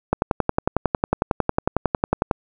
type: click train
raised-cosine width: 1 ms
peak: -3 dBFS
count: 25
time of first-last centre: 0.13-2.312 s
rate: 11 Hz
effects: none